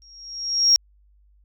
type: tone with exponential growth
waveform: sine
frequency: 5588 Hz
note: F8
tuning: in tune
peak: -9 dBFS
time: 0.02-0.76 s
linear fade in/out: 0 ms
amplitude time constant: 160 ms
effects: tanh soft clip ceiling -7 dBFS + added 50 Hz sine -54 dBFS peak until 1.44 s